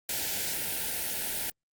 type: band-stop noise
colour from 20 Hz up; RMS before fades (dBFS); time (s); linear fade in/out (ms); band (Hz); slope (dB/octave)
white; -32; 0.09-1.5; 2; 940 to 1400; 96
effects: Opus 48 kbps